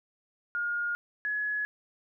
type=tone pair in turn; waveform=sine; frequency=1423 / 1692.2 Hz; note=F6 / G#6; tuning=+32 / +32 cents; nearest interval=minor third; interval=300 cents; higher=second; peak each=-28 dBFS; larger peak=neither; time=0.55-0.95 / 1.25-1.65 s; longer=neither; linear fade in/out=0 ms; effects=none